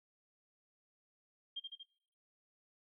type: tone with echo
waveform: sine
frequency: 3200 Hz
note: G7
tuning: 35 cents sharp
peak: -38 dBFS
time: 1.56-1.6 s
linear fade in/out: 10 ms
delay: 78 ms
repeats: 3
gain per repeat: -3 dB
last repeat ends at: 1.834 s
effects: noise-tail reverb RT60 0.6 s tail -20 dB re dry